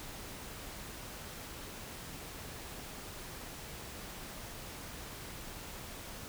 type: silence
effects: pink hiss -46 dBFS RMS until 6.28 s